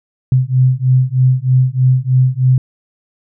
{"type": "beating tone pair", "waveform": "sine", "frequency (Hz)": [127.2, 130.4], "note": ["C3", "C3"], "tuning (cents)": [-48, -5], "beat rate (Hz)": 3.2, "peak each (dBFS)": -12, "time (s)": [0.32, 2.58], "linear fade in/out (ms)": 2, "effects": []}